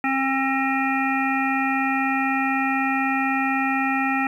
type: harmonic tone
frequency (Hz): 268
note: C4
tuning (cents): +42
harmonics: 1 / 3 / 5 / 7 / 9 / 10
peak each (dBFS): -24 / -25 / -28 / -27 / -28 / -37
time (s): 0.04-4.27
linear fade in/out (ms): 2
effects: 9-bit